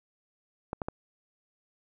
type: clicks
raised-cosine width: 1 ms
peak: -18 dBFS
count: 3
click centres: 0.731 / 0.818 / 0.885 s
effects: none